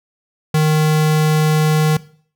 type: tone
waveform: square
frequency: 154.6 Hz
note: D#3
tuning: 11 cents flat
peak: -12 dBFS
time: 0.54-1.97 s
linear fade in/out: 5 ms
effects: noise-tail reverb RT60 0.5 s tail -19 dB re dry